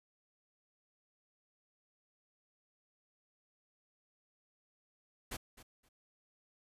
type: noise with echo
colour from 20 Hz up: pink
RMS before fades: -41 dBFS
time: 5.31-5.37 s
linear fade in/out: 10 ms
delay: 260 ms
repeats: 2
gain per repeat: -15 dB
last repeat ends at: 5.89 s
effects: resampled to 32000 Hz